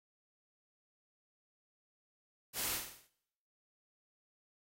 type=noise with echo; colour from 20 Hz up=white; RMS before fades=-38 dBFS; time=2.53-2.8 s; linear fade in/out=50 ms; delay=49 ms; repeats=6; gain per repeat=-5 dB; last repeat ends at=3.094 s; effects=noise-tail reverb RT60 0.8 s tail -22 dB re dry + AAC 48 kbps